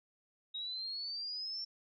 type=exponential sweep; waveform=sine; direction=up; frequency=3783 to 5460 Hz; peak=-38 dBFS; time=0.54-1.65 s; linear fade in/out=10 ms; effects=none